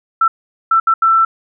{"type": "tone bursts at uneven times", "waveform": "sine", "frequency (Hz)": 1335, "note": "E6", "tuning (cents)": 22, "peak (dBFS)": -8, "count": 4, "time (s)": [[0.21, 0.28], [0.71, 0.8], [0.87, 0.94], [1.02, 1.25]], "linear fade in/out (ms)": 5, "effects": []}